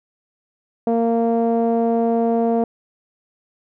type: tone with low-pass filter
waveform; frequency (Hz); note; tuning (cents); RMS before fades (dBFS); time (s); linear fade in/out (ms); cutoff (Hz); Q
sawtooth; 230.7; A#3; -18; -18; 0.87-2.64; 2; 610; 3.7
effects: none